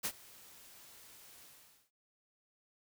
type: noise with ADSR envelope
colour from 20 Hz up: white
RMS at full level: -34 dBFS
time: 0.03-1.91 s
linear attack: 23 ms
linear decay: 63 ms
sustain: -23 dB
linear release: 470 ms
effects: none